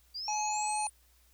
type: linear sweep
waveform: sine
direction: up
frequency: 4653 to 9397 Hz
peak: -36 dBFS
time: 0.14-0.9 s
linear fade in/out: 20 ms
type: harmonic tone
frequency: 848 Hz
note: G#5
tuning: 36 cents sharp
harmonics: 1 / 3 / 5 / 7 / 8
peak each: -31 / -41 / -45 / -48 / -49 dBFS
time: 0.28-0.87 s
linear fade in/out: 2 ms
effects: added 60 Hz sine -64 dBFS peak until 1.33 s + white hiss -67 dBFS RMS until 1.33 s